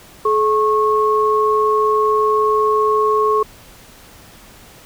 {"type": "tone pair together", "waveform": "sine", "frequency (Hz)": [428.1, 1093.2], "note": ["A4", "C#6"], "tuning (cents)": [-47, -24], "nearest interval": "octave + major third", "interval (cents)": 1623, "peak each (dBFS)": -15, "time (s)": [0.25, 3.43], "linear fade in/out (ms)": 5, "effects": ["pink hiss -43 dBFS RMS until 4.85 s"]}